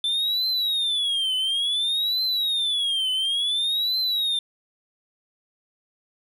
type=tone with vibrato; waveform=triangle; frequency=3520 Hz; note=A7; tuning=in tune; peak=-20 dBFS; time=0.04-4.39 s; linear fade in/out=2 ms; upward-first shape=triangle; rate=0.57 Hz; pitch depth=270 cents each way; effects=none